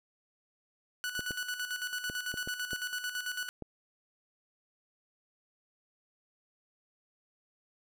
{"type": "tone with tremolo", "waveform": "sawtooth", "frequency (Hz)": 1480, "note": "F#6", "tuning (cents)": 0, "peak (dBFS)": -29, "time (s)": [1.04, 3.49], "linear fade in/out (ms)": 0, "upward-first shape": "square", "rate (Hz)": 9, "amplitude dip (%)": 60}
{"type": "clicks", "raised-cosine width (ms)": 2, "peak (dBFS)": -27, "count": 7, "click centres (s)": [1.193, 1.308, 2.099, 2.341, 2.475, 2.732, 3.623]}
{"effects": []}